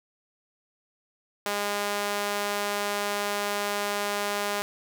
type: tone with high-pass filter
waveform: sawtooth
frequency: 204.3 Hz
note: G#3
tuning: 28 cents flat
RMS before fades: -29 dBFS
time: 1.46-4.62 s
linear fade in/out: 0 ms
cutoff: 580 Hz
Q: 0.79
effects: none